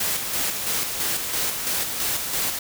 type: noise with tremolo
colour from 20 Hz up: white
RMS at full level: -24 dBFS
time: 0-2.59 s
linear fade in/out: 5 ms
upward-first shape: square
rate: 3 Hz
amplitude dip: 40%
effects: none

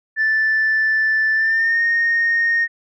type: tone with pitch glide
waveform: sine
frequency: 1760 to 1850.7 Hz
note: A6 to A#6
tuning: 0 to -13 cents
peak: -13 dBFS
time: 0.16-2.68 s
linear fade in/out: 50 ms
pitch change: +87 cents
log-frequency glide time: 1.34-1.82 s
effects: tanh soft clip ceiling -11 dBFS

